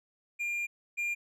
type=tone pair in turn; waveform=triangle; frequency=2400 / 2400 Hz; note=D7 / D7; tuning=+37 / +37 cents; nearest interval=unison; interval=0 cents; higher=neither; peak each=-29 / -28 dBFS; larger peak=second; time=0.39-0.67 / 0.97-1.15 s; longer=first; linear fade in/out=20 ms; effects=none